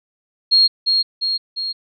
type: tone with echo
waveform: sine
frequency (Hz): 4261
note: C8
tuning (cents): +31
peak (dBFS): -9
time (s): 0.51-0.68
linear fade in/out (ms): 20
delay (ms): 350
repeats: 3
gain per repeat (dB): -4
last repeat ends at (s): 1.73
effects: none